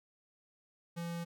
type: tone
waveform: square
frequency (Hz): 170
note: F3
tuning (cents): -46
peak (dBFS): -38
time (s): 0.96-1.25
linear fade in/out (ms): 20
effects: none